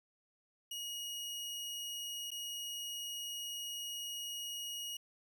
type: tone with dropouts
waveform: sawtooth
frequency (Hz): 2886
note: F#7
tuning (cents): -44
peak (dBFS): -37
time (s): 0.71-4.97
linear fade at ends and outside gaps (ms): 5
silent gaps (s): 2.306-2.315
effects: none

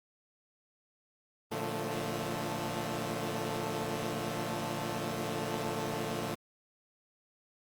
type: chord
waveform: 10% pulse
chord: Bb major seventh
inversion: none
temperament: equal with one note detuned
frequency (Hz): 114.34 / 146.83 / 174.61 / 220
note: Bb2 / D3 / F3 / A3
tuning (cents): -33 / 0 / 0 / 0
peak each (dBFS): -31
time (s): 1.51-6.35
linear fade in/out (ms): 10
effects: Opus 24 kbps

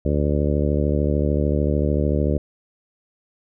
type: harmonic tone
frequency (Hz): 73.42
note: D2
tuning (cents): 0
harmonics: 1 / 2 / 3 / 4 / 5 / 6 / 7 / 8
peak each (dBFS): -21 / -24 / -26 / -27 / -28 / -29 / -29 / -30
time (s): 0.05-2.38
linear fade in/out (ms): 5
effects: none

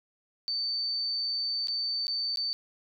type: tone with dropouts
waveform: sine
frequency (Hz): 4559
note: C#8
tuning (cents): +48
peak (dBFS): -28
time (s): 0.48-2.53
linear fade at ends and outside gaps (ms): 0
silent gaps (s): 1.672-1.683 / 2.069-2.08 / 2.359-2.372
effects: none

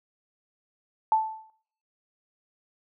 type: tone with exponential decay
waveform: sine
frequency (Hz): 878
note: A5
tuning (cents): -4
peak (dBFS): -16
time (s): 1.12-1.5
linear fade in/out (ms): 1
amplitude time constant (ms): 81
effects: noise-tail reverb RT60 0.6 s tail -17 dB re dry

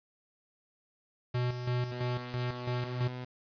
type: tone with tremolo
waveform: square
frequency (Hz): 123.47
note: B2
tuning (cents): 0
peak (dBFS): -29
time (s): 1.34-3.08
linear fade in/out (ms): 10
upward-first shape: square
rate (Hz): 3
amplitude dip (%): 55
type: tone with pitch glide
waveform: sawtooth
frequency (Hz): 123.2 to 125.43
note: B2 to B2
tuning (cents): -4 to +27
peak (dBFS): -34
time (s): 1.91-3.25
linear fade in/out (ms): 10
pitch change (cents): +31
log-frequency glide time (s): 2.66-2.88
effects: resampled to 11025 Hz + 9-bit

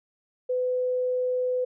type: tone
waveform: sine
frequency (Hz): 503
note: B4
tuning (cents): +32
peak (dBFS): -23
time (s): 0.49-1.65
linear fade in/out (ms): 10
effects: none

